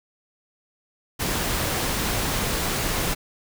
pink noise, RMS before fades -25 dBFS, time 1.19-3.15 s, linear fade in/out 20 ms, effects none

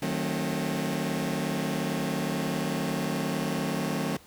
sawtooth chord, D# diminished seventh, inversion none, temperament just, 155.56 / 186.68 / 224 / 268.8 Hz, D#3 / F#3 / A3 / C4, 0 / +16 / +31 / +47 cents, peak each -29 dBFS, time 0.02-4.17 s, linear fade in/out 5 ms, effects pink hiss -54 dBFS RMS until 4.26 s

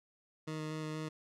20% pulse tone with vibrato, 155.56 Hz, D#3, in tune, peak -33 dBFS, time 0.47-1.09 s, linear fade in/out 10 ms, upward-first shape square, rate 4.2 Hz, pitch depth 9 cents each way, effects low-pass 8000 Hz 12 dB/octave

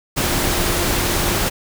sine tone in noise, 349.2 Hz, F4, in tune, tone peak -28 dBFS, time 0.22-1.46 s, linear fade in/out 20 ms, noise pink, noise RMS -19 dBFS, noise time 0.16-1.5 s, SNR -12 dB, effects none

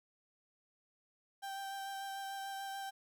35% pulse tone with vibrato, 784 Hz, G5, in tune, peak -39 dBFS, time 1.42-2.91 s, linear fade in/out 20 ms, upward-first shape sine, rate 6.8 Hz, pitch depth 13 cents each way, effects 13-bit

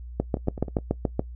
two click trains, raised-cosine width 2 ms, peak -21 / -9 dBFS, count 5 / 8, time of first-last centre 0.37-0.787 / 0.2-1.194 s, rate 9.6 / 7.04 Hz, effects noise-tail reverb RT60 0.1 s tail -20 dB re dry + added 60 Hz sine -36 dBFS peak until 1.35 s

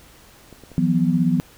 clicks, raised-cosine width 2 ms, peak -28 dBFS, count 3, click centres 0.527 / 0.637 / 0.717 s
sine chord, E suspended second, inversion none, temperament equal with one note detuned, 164.81 / 180.88 / 246.9 Hz, E3 / F#3 / B3, 0 / -39 / 0 cents, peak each -20 / -20 / -20 dBFS, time 0.78-1.4 s, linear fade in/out 0 ms
effects pink hiss -49 dBFS RMS until 1.57 s

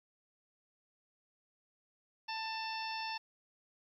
harmonic tone, 889 Hz, A5, 18 cents sharp, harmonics 1 / 2 / 3 / 4 / 5 / 6, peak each -40 / -47 / -44 / -50 / -48 / -46 dBFS, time 2.28-3.18 s, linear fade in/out 10 ms, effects 12-bit

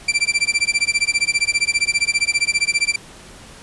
sawtooth tone with tremolo, 2349 Hz, D7, in tune, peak -9 dBFS, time 0.08-2.96 s, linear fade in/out 5 ms, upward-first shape sine, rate 15 Hz, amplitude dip 100%, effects pink hiss -41 dBFS RMS until 3.62 s + resampled to 24000 Hz

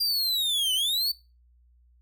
45% pulse linear two-way sweep, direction down then up, 4812 to 2960 to 4583 Hz, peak -23 dBFS, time 0-1.12 s, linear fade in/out 10 ms, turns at 0.74 s, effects noise-tail reverb RT60 0.3 s tail -21 dB re dry + added 60 Hz sine -57 dBFS peak until 2.01 s

